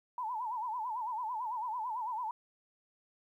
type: tone with vibrato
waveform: sine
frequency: 930 Hz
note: A#5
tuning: 4 cents flat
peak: -34 dBFS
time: 0.18-2.31 s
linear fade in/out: 2 ms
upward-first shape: sine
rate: 9 Hz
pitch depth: 150 cents each way
effects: 12-bit